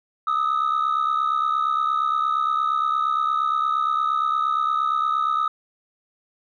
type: tone pair together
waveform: sine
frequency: 1222 / 1290.6 Hz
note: D#6 / E6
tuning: -32 / -37 cents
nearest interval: minor second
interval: 95 cents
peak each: -20 dBFS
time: 0.27-5.48 s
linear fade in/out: 5 ms
effects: tanh soft clip ceiling -16 dBFS